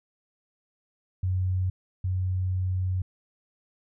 sine tone pair in turn, 92.5 / 92.5 Hz, F#2 / F#2, 0 / 0 cents, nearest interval unison, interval 0 cents, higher neither, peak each -23 / -24 dBFS, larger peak first, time 1.23-1.7 / 2.04-3.02 s, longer second, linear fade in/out 5 ms, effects none

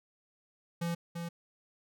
square tone with echo, 170 Hz, F3, 46 cents flat, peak -32 dBFS, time 0.81-0.95 s, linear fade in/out 10 ms, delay 340 ms, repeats 1, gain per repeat -5 dB, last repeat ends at 1.29 s, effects none

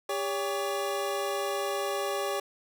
25% pulse tone pair together, 400 / 565 Hz, G4 / C#5, +35 / +33 cents, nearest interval tritone, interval 598 cents, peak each -28 / -28 dBFS, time 0.09-2.4 s, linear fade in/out 5 ms, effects none

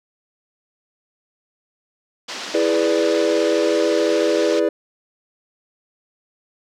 white band-pass noise, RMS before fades -31 dBFS, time 2.28-4.6 s, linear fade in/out 10 ms, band 210 to 5500 Hz, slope 24 dB/octave
triangle chord, E dominant seventh, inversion none, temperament equal, 329.6 / 415.3 / 493.9 / 587.3 Hz, E4 / G#4 / B4 / D5, 0 / 0 / 0 / 0 cents, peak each -19 dBFS, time 2.54-4.69 s, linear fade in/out 5 ms
effects none

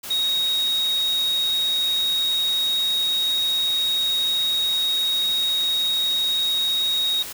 sine tone in noise, 3767 Hz, A#7, 17 cents sharp, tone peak -19 dBFS, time 0.1-7.23 s, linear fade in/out 10 ms, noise white, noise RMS -34 dBFS, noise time 0.03-7.33 s, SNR +12 dB, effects none

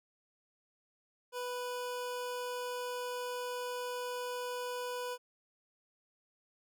25% pulse tone, 493.9 Hz, B4, in tune, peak -33 dBFS, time 1.32-5.18 s, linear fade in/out 50 ms, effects none

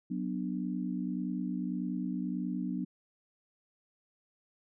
sine chord, B minor, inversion second, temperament just, 185.21 / 246.9 / 296.3 Hz, F#3 / B3 / D4, +2 / 0 / +15 cents, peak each -35 / -36 / -38 dBFS, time 0.1-2.85 s, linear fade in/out 10 ms, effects none

